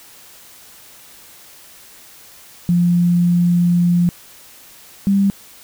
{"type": "tone pair in turn", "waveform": "sine", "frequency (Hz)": [174.61, 197.54], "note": ["F3", "G3"], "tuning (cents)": [0, 14], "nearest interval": "major second", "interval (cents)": 214, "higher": "second", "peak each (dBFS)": -11, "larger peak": "neither", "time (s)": [[2.69, 4.09], [5.07, 5.3]], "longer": "first", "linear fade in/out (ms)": 0, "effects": ["white hiss -43 dBFS RMS until 5.63 s"]}